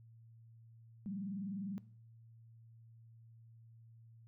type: tone with vibrato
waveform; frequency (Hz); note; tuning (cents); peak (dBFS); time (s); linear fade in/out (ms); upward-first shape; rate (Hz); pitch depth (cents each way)
sine; 195.4; G3; -5; -39; 1.06-1.78; 0; sine; 20; 170
effects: noise-tail reverb RT60 0.6 s tail -20 dB re dry + added 114 Hz sine -57 dBFS peak until 4.27 s